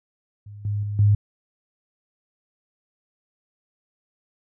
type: tone with level steps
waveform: sine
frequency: 103.1 Hz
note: G#2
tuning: 12 cents flat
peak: -37 / -22 / -25 / -13 dBFS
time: 0.46-1.15 s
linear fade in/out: 5 ms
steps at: 0.65 / 0.83 / 0.99 s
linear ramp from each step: 2 ms
effects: none